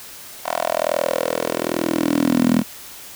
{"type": "tone with high-pass filter sweep", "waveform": "10% pulse", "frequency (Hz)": 41.2, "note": "E1", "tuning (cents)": 0, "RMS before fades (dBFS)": -20, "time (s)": [0.43, 2.64], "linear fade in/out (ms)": 50, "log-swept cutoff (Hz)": [780, 220], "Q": 4.7, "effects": ["white hiss -38 dBFS RMS until 3.15 s"]}